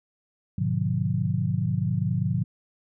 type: chord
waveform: sine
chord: G# diminished seventh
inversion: none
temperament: just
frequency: 103.83 / 124.59 / 149.51 / 179.41 Hz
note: G#2 / B2 / D3 / F3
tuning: 0 / +16 / +31 / +47 cents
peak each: -28 dBFS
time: 0.58-2.44 s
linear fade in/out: 5 ms
effects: none